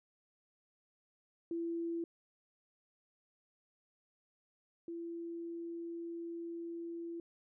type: tone pair in turn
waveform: sine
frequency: 336 / 337.4 Hz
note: E4 / E4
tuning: +33 / +40 cents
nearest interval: unison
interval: 7 cents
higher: second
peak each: -35 / -40 dBFS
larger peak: first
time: 1.51-2.04 / 4.88-7.2 s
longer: second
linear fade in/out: 2 ms
effects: none